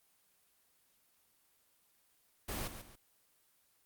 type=noise with echo; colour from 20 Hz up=pink; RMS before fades=-39 dBFS; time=2.48-2.68 s; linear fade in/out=10 ms; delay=140 ms; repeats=2; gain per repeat=-9 dB; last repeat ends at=2.96 s; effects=white hiss -72 dBFS RMS until 3.85 s + Opus 24 kbps